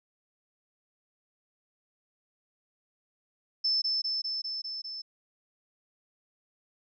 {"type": "tone with echo", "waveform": "sine", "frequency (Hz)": 5274, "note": "E8", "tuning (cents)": 0, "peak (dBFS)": -24, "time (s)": [3.64, 3.82], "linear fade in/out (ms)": 10, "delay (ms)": 200, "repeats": 6, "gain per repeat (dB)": -2, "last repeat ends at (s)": 5.02, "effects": []}